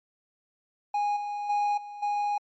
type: tone with level steps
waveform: triangle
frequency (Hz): 824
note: G#5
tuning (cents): -14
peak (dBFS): -22 / -28 / -21 / -36 / -23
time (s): 0.94-2.38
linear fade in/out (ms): 5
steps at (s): 1.16 / 1.49 / 1.77 / 2.02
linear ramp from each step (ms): 10
effects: MP3 32 kbps